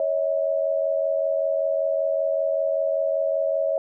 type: tone pair together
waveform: sine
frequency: 554.4 / 639.6 Hz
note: C#5 / D#5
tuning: 0 / +48 cents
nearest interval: major second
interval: 248 cents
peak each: -23 / -23 dBFS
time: 0-3.78 s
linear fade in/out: 2 ms
effects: none